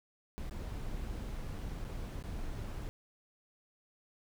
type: noise with dropouts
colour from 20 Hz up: brown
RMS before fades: -40 dBFS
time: 0.38-2.89 s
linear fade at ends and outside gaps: 0 ms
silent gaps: 0.496-0.51 / 1.584-1.589 / 1.842-1.849 / 2.226-2.239 s
effects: none